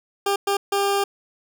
20% pulse tone bursts at uneven times, 399.2 Hz, G4, 32 cents sharp, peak -14 dBFS, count 3, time 0.26-0.36 / 0.47-0.57 / 0.72-1.04 s, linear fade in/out 5 ms, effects none

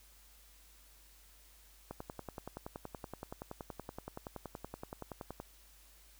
click train, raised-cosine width 1 ms, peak -28 dBFS, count 38, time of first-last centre 1.91-5.401 s, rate 10.6 Hz, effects added 50 Hz sine -62 dBFS peak until 6.19 s + white hiss -63 dBFS RMS until 6.19 s

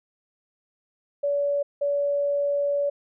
sine tone pair in turn, 571 / 571 Hz, D5 / D5, -49 / -49 cents, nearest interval unison, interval 0 cents, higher neither, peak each -21 dBFS, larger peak neither, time 1.23-1.63 / 1.81-2.9 s, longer second, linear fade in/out 10 ms, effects none

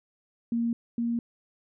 sine tone pair in turn, 233.3 / 234.5 Hz, A#3 / A#3, +2 / +11 cents, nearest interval unison, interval 9 cents, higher second, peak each -24 / -25 dBFS, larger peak first, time 0.52-0.73 / 0.98-1.19 s, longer neither, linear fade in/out 2 ms, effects none

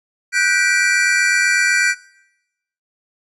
square chord, G major seventh, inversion third, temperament equal with one note detuned, 1480 / 1568 / 1952.8 / 2349 Hz, F#6 / G6 / B6 / D7, 0 / 0 / -20 / 0 cents, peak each -20 dBFS, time 0.32-1.95 s, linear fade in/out 50 ms, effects noise-tail reverb RT60 0.9 s tail -22 dB re dry + resampled to 24000 Hz

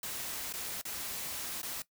white noise with dropouts, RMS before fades -39 dBFS, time 0.03-1.82 s, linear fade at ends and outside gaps 2 ms, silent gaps 0.526-0.537 / 0.814-0.852 / 1.617-1.63 s, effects noise-tail reverb RT60 0.1 s tail -18 dB re dry

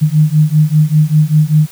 sine beating tone pair, 150.6 / 155.7 Hz, D3 / D#3, +44 / +2 cents, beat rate 5.1 Hz, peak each -10 dBFS, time 0.01-1.67 s, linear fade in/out 20 ms, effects white hiss -38 dBFS RMS until 1.71 s

